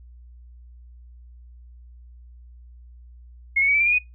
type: tone with pitch steps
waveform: sine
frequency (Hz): 2161 / 2212 / 2263 / 2316 / 2370 / 2426 / 2482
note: C#7 / C#7 / C#7 / D7 / D7 / D#7 / D#7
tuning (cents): -45 / -4 / +35 / -25 / +15 / -44 / -5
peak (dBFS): -16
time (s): 3.56-3.987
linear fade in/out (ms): 10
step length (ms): 61
effects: noise-tail reverb RT60 0.2 s tail -23 dB re dry + added 60 Hz sine -43 dBFS peak until 4.14 s